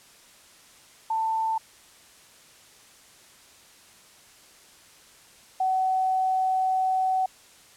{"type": "tone pair in turn", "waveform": "sine", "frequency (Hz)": [890, 753.3], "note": ["A5", "F#5"], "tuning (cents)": [20, 31], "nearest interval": "minor third", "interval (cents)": 289, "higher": "first", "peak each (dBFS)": [-23, -21], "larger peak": "second", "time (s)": [[1.1, 1.58], [5.6, 7.26]], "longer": "second", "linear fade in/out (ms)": 5, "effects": ["white hiss -53 dBFS RMS until 7.76 s", "low-pass 10000 Hz 12 dB/octave"]}